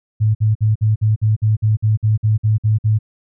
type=tone bursts; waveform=sine; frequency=108.2 Hz; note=A2; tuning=29 cents flat; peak=-11 dBFS; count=14; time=0.2-2.989 s; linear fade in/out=20 ms; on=150 ms; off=53 ms; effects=none